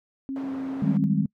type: tone with vibrato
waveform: sine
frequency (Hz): 268.5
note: C4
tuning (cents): +45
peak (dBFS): -28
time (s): 0.29-1.04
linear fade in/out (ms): 0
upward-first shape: sine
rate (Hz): 2.2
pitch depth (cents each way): 11
type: band-pass noise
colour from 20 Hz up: white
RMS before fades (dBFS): -42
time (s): 0.36-0.97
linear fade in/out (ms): 0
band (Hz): 130 to 740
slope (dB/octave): 12
type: chord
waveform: sine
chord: Ab major seventh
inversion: second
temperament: equal with one note detuned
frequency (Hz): 155.56 / 194.31 / 207.7 / 261.6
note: Eb3 / G3 / Ab3 / C4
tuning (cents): 0 / -15 / 0 / 0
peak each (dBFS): -25 / -24 / -25 / -30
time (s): 0.82-1.26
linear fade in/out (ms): 5
effects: noise-tail reverb RT60 0.1 s tail -26 dB re dry